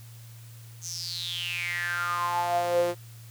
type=tone with high-pass filter sweep; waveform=sawtooth; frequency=174.61 Hz; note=F3; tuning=in tune; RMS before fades=-29 dBFS; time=0.81-2.95 s; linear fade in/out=50 ms; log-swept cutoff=6500 to 420 Hz; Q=9.2; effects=added 115 Hz sine -44 dBFS peak until 3.3 s + white hiss -54 dBFS RMS until 3.3 s